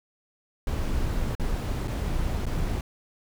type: noise with dropouts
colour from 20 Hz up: brown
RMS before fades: -27 dBFS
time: 0.67-2.81 s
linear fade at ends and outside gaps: 2 ms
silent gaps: 1.352-1.397 / 1.875-1.879 / 2.456-2.465 s
effects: none